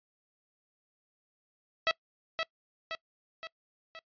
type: tone with echo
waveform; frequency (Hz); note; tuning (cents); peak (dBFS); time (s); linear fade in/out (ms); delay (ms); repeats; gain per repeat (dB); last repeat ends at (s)
10% pulse; 652; E5; -19; -16; 1.87-1.91; 0; 520; 4; -5; 3.99
effects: noise-tail reverb RT60 0.1 s tail -23 dB re dry + resampled to 11025 Hz

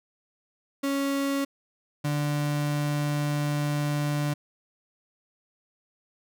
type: tone pair in turn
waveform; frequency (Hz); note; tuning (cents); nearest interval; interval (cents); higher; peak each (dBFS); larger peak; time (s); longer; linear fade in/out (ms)
35% pulse; 277.2 / 146.84; C#4 / D3; 0 / 0; major seventh; 1100; first; -23; neither; 0.83-1.45 / 2.04-4.34; second; 10
effects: none

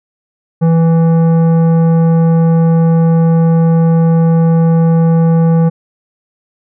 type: tone with tanh clipping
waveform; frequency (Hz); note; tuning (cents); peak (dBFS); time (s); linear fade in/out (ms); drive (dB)
triangle; 164.81; E3; 0; -8; 0.61-5.7; 20; 16
effects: none

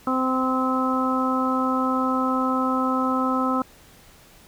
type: harmonic tone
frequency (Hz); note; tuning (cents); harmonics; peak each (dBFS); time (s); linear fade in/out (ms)
259.2; C4; -16; 1 / 2 / 3 / 4 / 5; -23 / -29 / -31 / -28 / -25; 0.07-3.62; 2
effects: pink hiss -51 dBFS RMS until 4.47 s

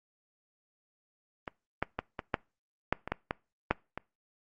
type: clicks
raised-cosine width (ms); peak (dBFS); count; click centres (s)
0.5; -21 / -13 / -16 / -19 / -11 / -10 / -21 / -14 / -15 / -9 / -21; 11; 1.478 / 1.826 / 1.99 / 2.192 / 2.342 / 2.926 / 3.076 / 3.12 / 3.309 / 3.71 / 3.976
effects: noise-tail reverb RT60 0.3 s tail -25 dB re dry + Opus 32 kbps

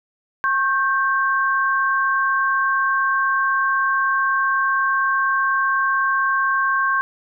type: tone pair together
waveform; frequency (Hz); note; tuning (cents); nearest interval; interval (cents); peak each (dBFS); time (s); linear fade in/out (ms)
sine; 1087.9 / 1568; C#6 / G6; -33 / 0; tritone; 633; -19; 0.44-7.01; 0
effects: none

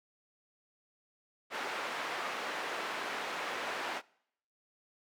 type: band-pass noise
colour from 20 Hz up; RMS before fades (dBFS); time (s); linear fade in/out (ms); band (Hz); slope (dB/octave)
white; -38; 1.5-4.02; 50; 380 to 1900; 12
effects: noise-tail reverb RT60 0.7 s tail -24 dB re dry

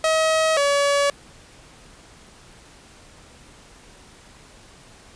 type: tone pair in turn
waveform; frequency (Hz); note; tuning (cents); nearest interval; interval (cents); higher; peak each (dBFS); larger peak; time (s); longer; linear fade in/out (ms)
sawtooth; 637 / 567.5; D#5 / C#5; +41 / +41; major second; 200; first; -13; neither; 0.04-0.57 / 0.57-1.1; neither; 2
effects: pink hiss -48 dBFS RMS until 5.15 s + resampled to 22050 Hz

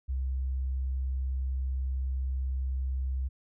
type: tone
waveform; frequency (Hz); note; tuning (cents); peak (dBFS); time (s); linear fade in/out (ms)
sine; 65.41; C2; 0; -28; 0.08-3.29; 20
effects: none

